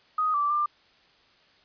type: tone with pitch steps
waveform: sine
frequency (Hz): 1249 / 1165 / 1191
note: D#6 / D6 / D6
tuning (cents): +6 / -14 / +24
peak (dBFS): -22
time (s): 0.18-0.66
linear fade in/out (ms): 5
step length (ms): 160
effects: white hiss -60 dBFS RMS until 1.64 s + resampled to 11025 Hz